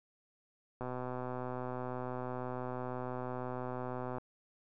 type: click train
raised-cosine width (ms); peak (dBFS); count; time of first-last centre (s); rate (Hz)
1; -26; 426; 0.81-4.183; 126
effects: none